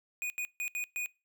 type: tone bursts at uneven times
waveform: square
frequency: 2471 Hz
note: D#7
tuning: 13 cents flat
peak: -33 dBFS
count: 5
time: 0.22-0.3 / 0.38-0.45 / 0.6-0.68 / 0.75-0.84 / 0.96-1.06 s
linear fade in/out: 0 ms
effects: noise-tail reverb RT60 0.3 s tail -25 dB re dry